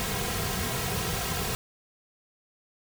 pink noise with comb filter, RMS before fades -30 dBFS, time 0-1.55 s, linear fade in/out 0 ms, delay 3.4 ms, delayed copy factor -0.7, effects none

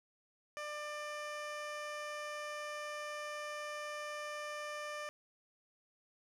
15% pulse tone with low-pass filter, 596 Hz, D5, 25 cents sharp, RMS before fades -43 dBFS, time 0.57-5.09 s, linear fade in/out 0 ms, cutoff 9300 Hz, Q 0.54, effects none

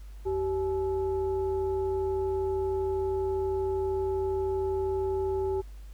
sine tone with frequency modulation, 385.4 Hz, G4, 29 cents flat, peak -26 dBFS, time 0.25-5.62 s, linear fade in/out 20 ms, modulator 468 Hz, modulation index 0.52, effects added 50 Hz sine -41 dBFS peak until 5.93 s + pink hiss -61 dBFS RMS until 5.93 s

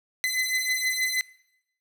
sawtooth beating tone pair, 2024 / 2030.3 Hz, B6 / B6, +42 / +47 cents, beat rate 6.3 Hz, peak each -25 / -23 dBFS, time 0.24-1.21 s, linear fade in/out 0 ms, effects noise-tail reverb RT60 0.8 s tail -21 dB re dry

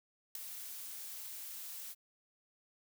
blue noise with ADSR envelope, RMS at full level -36 dBFS, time 0.35-1.95 s, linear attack 4 ms, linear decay 4 ms, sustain -10 dB, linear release 41 ms, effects none

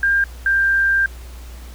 sine tone pair in turn, 1600 / 1586.2 Hz, G6 / G6, +35 / +20 cents, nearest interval unison, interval 15 cents, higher first, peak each -13 dBFS, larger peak neither, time 0.03-0.24 / 0.46-1.06 s, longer second, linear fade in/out 2 ms, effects added 60 Hz sine -33 dBFS peak until 1.74 s + pink hiss -44 dBFS RMS until 1.74 s

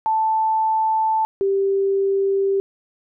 sine tone pair in turn, 880 / 392 Hz, A5 / G4, 0 / 0 cents, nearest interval octave + major second, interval 1400 cents, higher first, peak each -16 / -16 dBFS, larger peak neither, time 0.06-1.25 / 1.41-2.6 s, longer neither, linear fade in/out 0 ms, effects none

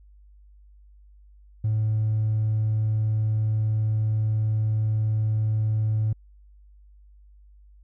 sine tone with hard clipping, 108.5 Hz, A2, 24 cents flat, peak -21 dBFS, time 1.64-6.13 s, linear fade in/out 5 ms, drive 1 dB, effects added 50 Hz sine -49 dBFS peak until 7.83 s

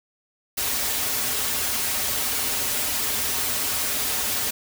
white noise with comb filter, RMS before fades -25 dBFS, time 0.57-4.51 s, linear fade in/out 10 ms, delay 5.9 ms, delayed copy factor -0.9, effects none

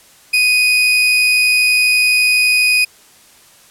35% pulse tone, 2489 Hz, D#7, in tune, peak -8 dBFS, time 0.33-2.85 s, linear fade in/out 10 ms, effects white hiss -46 dBFS RMS until 3.7 s + low-pass 12000 Hz 12 dB/octave

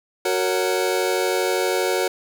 sawtooth chord, F# major, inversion none, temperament just, 370 / 462.5 / 555 Hz, F#4 / A#4 / C#5, 0 / -14 / +2 cents, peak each -18 / -20 / -21 dBFS, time 0.25-2.08 s, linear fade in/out 5 ms, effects 9-bit

